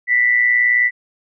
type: tone with amplitude modulation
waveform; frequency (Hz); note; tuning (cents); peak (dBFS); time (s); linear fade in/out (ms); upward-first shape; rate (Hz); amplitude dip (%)
sine; 1975.5; B6; 0; -9; 0.07-0.91; 50; sine; 119; 55
effects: none